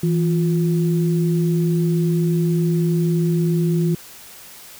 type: tone pair together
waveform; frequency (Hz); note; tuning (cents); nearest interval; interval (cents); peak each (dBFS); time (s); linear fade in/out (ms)
sine; 164.81 / 353.1; E3 / F4; 0 / +19; octave + minor second; 1319; -16 / -23; 0.03-3.95; 5
effects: white hiss -41 dBFS RMS until 4.79 s